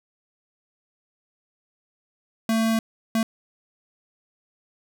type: tone bursts at uneven times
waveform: square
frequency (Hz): 224.3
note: A3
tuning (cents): +34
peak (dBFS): -20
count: 2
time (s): 2.49-2.79 / 3.15-3.23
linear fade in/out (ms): 2
effects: none